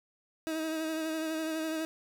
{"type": "tone with vibrato", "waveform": "30% pulse", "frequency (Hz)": 317.8, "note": "D#4", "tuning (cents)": 37, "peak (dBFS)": -29, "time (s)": [0.47, 1.85], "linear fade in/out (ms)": 0, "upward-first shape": "sine", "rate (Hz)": 12, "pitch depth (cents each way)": 27, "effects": []}